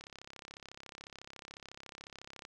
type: click train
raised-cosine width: 0.2 ms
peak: -30 dBFS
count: 84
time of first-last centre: 0.01-2.451 s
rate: 34 Hz
effects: none